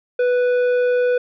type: tone with tanh clipping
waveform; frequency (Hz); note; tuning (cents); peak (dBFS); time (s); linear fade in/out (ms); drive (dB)
sine; 493.9; B4; 0; -16; 0.19-1.18; 5; 9
effects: none